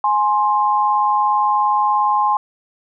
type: tone pair together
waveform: sine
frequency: 835.8 / 1053 Hz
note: G#5 / C6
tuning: +11 / +11 cents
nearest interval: major third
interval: 400 cents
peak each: -16 dBFS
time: 0.04-2.37 s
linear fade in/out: 2 ms
effects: none